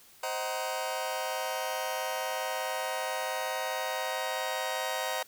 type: chord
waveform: sawtooth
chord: C half-diminished seventh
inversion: none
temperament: just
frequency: 523.3 / 627.9 / 753.5 / 941.9 Hz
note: C5 / Eb5 / Gb5 / Bb5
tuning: 0 / +16 / +31 / +18 cents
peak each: -33 dBFS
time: 0.23-5.23 s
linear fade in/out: 5 ms
effects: white hiss -57 dBFS RMS until 5.27 s